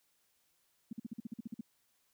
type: tone bursts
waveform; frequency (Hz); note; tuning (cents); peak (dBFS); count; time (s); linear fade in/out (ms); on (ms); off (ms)
sine; 226.3; A3; +49; -37; 11; 0.91-1.61; 5; 20; 48
effects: white hiss -75 dBFS RMS until 2.13 s